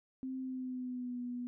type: tone with pitch glide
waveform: sine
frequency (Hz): 261.1 to 245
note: C4 to B3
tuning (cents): -3 to -14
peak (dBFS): -37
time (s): 0.23-1.47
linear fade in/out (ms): 0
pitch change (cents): -111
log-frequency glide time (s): 0.39-1.19
effects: none